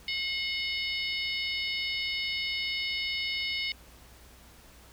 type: harmonic tone with a mistuned harmonic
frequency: 740 Hz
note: F#5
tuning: in tune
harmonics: 3 / 4 / 5 / 6 / 7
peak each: -33 / -35 / -37 / -39 / -40 dBFS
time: 0.08-3.72 s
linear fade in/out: 2 ms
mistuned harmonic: 3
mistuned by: -50 cents
effects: added 60 Hz sine -55 dBFS peak until 4.92 s + pink hiss -55 dBFS RMS until 4.92 s